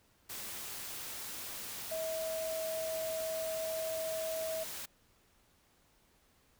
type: tone in noise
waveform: sine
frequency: 643 Hz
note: E5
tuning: 43 cents flat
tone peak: -35 dBFS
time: 1.91-4.64 s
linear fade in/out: 10 ms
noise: white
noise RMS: -43 dBFS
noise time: 0.29-4.86 s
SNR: +5 dB
effects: pink hiss -69 dBFS RMS until 6.59 s